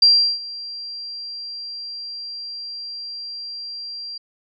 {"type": "tone with ADSR envelope", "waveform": "sine", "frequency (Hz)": 4740, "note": "D8", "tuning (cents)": 15, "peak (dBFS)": -8, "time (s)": [0.02, 4.18], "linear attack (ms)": 6, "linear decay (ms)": 360, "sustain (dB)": -21, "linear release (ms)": 7, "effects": []}